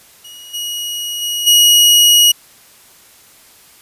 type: tone with level steps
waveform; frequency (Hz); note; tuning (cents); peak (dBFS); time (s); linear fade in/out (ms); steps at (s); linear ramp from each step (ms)
sawtooth; 2900; F#7; -35; -30 / -17 / -14 / -3; 0.24-2.32; 10; 0.53 / 1.21 / 1.46; 20
effects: white hiss -45 dBFS RMS until 3.81 s + resampled to 32000 Hz